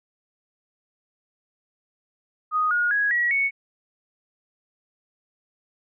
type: tone with pitch steps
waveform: sine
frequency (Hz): 1244.5 / 1437.8 / 1661.2 / 1919.3 / 2217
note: D#6 / F6 / G#6 / B6 / C#7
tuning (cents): 0 / +50 / 0 / -50 / 0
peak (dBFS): -19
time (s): 2.51-3.51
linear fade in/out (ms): 50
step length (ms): 200
effects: none

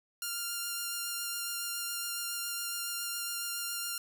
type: tone with vibrato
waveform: 5% pulse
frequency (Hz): 1396.9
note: F6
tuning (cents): 0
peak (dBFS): -23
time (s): 0.22-3.98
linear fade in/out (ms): 2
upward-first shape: sine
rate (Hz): 7.2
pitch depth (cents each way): 10
effects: none

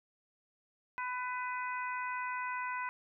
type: harmonic tone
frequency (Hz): 499.7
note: B4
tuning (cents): +20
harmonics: 2 / 3 / 4 / 5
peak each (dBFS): -37 / -41 / -43 / -45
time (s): 0.98-2.89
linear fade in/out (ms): 0
effects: none

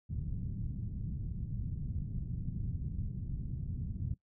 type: low-pass noise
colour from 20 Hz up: white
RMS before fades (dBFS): -38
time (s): 0.09-4.15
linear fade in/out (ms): 20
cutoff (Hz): 160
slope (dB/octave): 24
effects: noise-tail reverb RT60 0.1 s tail -17 dB re dry

